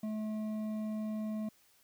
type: tone with hard clipping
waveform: triangle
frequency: 215.5 Hz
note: A3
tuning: 36 cents flat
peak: -36 dBFS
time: 0.03-1.49 s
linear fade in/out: 5 ms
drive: 11 dB
effects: white hiss -67 dBFS RMS until 1.83 s